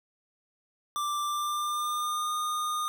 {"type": "tone with pitch glide", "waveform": "square", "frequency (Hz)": [1178, 1223.8], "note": ["D6", "D#6"], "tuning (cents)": [5, -29], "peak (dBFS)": -29, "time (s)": [0.96, 2.88], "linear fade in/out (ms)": 0, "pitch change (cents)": 66, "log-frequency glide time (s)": [1.24, 2.33], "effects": []}